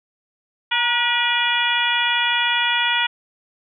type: harmonic tone with a mistuned harmonic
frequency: 482.6 Hz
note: B4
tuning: 40 cents flat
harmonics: 2 / 3 / 4 / 5 / 6 / 7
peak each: -24 / -24 / -24 / -24 / -24 / -24 dBFS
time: 0.71-3.07 s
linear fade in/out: 10 ms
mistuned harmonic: 2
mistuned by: -46 cents
effects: none